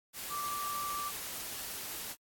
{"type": "tone in noise", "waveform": "sine", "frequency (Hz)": 1169, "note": "D6", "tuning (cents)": -8, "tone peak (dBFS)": -35, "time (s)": [0.29, 1.12], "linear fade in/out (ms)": 50, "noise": "white", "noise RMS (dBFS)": -41, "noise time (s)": [0.13, 2.16], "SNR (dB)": 3, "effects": ["AAC 64 kbps"]}